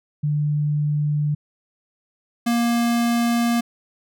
sine / square tone pair in turn, 148.4 / 235.6 Hz, D3 / A#3, +18 / +19 cents, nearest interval minor sixth, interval 801 cents, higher second, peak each -18 dBFS, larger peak neither, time 0.23-1.35 / 2.46-3.61 s, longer second, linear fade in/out 10 ms, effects none

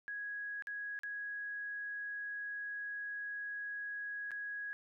sine tone with dropouts, 1661.2 Hz, G#6, in tune, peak -39 dBFS, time 0.08-4.73 s, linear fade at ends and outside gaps 0 ms, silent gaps 0.623-0.671 / 0.99-1.034 / 4.308-4.316 s, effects none

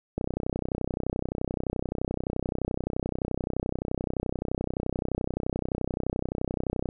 click train, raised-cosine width 2 ms, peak -15 dBFS, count 213, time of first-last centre 0.18-6.889 s, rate 31.6 Hz, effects none

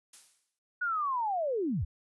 blue noise with exponential decay, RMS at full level -46 dBFS, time 0.13-0.59 s, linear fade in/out 5 ms, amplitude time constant 100 ms
sine linear sweep, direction down, 1480 to 56.6 Hz, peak -28 dBFS, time 0.81-1.85 s, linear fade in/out 10 ms
effects resampled to 24000 Hz

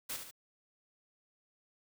white noise with echo, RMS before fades -39 dBFS, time 0.09-0.17 s, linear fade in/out 10 ms, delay 71 ms, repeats 2, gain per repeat -6 dB, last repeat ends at 0.312 s, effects none

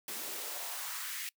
white noise with high-pass filter sweep, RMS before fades -40 dBFS, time 0.08-1.29 s, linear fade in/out 2 ms, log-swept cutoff 230 to 2200 Hz, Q 2, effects noise-tail reverb RT60 0.1 s tail -24 dB re dry

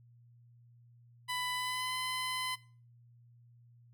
15% pulse tone with pitch glide, 997 to 1018.5 Hz, B5 to C6, +16 to -47 cents, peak -28 dBFS, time 1.28-2.56 s, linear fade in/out 20 ms, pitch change +37 cents, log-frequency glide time 1.54-1.95 s, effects noise-tail reverb RT60 0.4 s tail -19 dB re dry + added 119 Hz sine -58 dBFS peak until 3.93 s

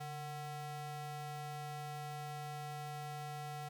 square ring-modulated tone, 301.1 Hz, D4, 43 cents sharp, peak -40 dBFS, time 0-3.69 s, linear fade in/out 10 ms, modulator 444 Hz, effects 12-bit

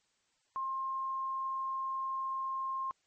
sine tone, 1063 Hz, C6, 27 cents sharp, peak -33 dBFS, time 0.56-2.91 s, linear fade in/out 0 ms, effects white hiss -75 dBFS RMS until 3.06 s + MP3 32 kbps

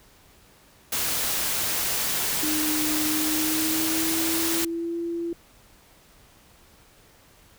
white noise, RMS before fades -26 dBFS, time 0.92-4.65 s, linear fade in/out 5 ms
sine tone with pitch glide, 307.1 to 338.8 Hz, D#4 to E4, -23 to +48 cents, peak -26 dBFS, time 2.43-5.33 s, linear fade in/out 2 ms, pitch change +171 cents, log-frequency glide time 3.12-4.97 s
effects pink hiss -55 dBFS RMS until 7.58 s

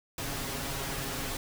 pink noise with comb filter, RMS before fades -35 dBFS, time 0.18-1.37 s, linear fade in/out 2 ms, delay 7.3 ms, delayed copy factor +0.6, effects none

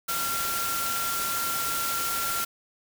sine tone in noise, 1372 Hz, F6, 31 cents flat, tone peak -30 dBFS, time 0.08-2.45 s, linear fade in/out 10 ms, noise white, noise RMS -30 dBFS, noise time 0.08-2.45 s, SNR -3 dB, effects none

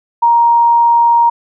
sine tone, 938 Hz, A#5, 11 cents sharp, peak -6 dBFS, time 0.22-1.3 s, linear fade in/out 10 ms, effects none

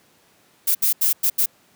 violet noise bursts at uneven times, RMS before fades -18 dBFS, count 5, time 0.67-0.75 / 0.82-0.93 / 1.01-1.13 / 1.23-1.3 / 1.38-1.46 s, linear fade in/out 10 ms, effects pink hiss -57 dBFS RMS until 1.75 s + high-pass 150 Hz 12 dB/octave

